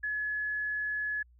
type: tone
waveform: sine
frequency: 1701 Hz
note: G#6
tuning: 41 cents sharp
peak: -30 dBFS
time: 0.03-1.23 s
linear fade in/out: 10 ms
effects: added 60 Hz sine -57 dBFS peak until 1.39 s